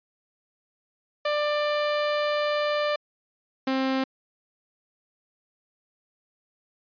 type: tone pair in turn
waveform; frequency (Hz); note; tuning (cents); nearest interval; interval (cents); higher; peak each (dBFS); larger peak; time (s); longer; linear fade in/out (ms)
sawtooth; 593 / 264.7; D5 / C4; +17 / +20; octave + major second; 1397; first; -19; neither; 1.25-2.96 / 3.67-4.04; first; 5
effects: resampled to 11025 Hz